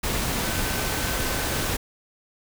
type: tone in noise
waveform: sine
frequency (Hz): 1528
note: G6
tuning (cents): -45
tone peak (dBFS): -37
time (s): 0.43-1.69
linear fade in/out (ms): 10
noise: pink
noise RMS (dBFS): -26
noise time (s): 0.03-1.77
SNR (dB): -14
effects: none